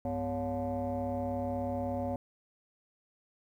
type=tone with frequency modulation; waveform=sine; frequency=405.7 Hz; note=G#4; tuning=41 cents flat; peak=-30 dBFS; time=0.05-2.16 s; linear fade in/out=2 ms; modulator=155 Hz; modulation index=2.2; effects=tanh soft clip ceiling -26 dBFS + 11-bit